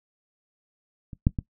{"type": "clicks", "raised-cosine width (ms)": 5, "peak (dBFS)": [-26, -6, -15], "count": 3, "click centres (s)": [1.132, 1.269, 1.388], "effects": ["noise-tail reverb RT60 0.1 s tail -18 dB re dry"]}